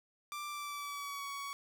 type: tone with pitch glide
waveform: sawtooth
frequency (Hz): 1179 to 1122.5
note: D6 to C#6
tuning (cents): +6 to +21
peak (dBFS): -36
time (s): 0.32-1.53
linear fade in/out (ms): 0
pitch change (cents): -85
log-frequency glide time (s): 0.48-1.26
effects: 11-bit